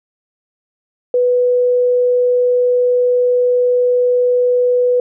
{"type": "tone", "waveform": "sine", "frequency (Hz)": 493.9, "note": "B4", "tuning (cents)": 0, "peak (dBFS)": -10, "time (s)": [1.14, 5], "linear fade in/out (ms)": 2, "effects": []}